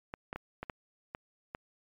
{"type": "clicks", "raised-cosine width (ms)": 0.5, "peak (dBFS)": -23, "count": 7, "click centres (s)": [0.139, 0.329, 0.36, 0.63, 0.698, 1.149, 1.549], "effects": ["MP3 96 kbps"]}